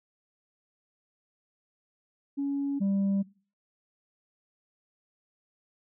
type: tone pair in turn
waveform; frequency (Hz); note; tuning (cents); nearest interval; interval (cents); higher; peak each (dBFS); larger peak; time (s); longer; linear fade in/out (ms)
sine; 280 / 196.99; C#4 / G3; +18 / +9; tritone; 609; first; -26 / -21; second; 2.37-2.8 / 2.8-3.23; neither; 20
effects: noise-tail reverb RT60 0.4 s tail -24 dB re dry + tanh soft clip ceiling -23 dBFS